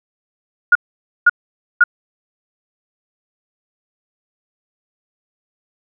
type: tone bursts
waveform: sine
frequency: 1433 Hz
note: F6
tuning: 44 cents sharp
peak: -5 dBFS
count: 3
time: 0.72-1.839 s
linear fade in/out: 5 ms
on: 33 ms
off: 510 ms
effects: none